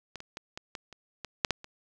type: clicks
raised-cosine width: 0.2 ms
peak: -22 / -25 / -21 / -21 / -20 / -29 / -20 / -6 / -9 / -27 dBFS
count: 10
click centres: 0.157 / 0.204 / 0.371 / 0.575 / 0.752 / 0.927 / 1.247 / 1.448 / 1.507 / 1.644 s
effects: none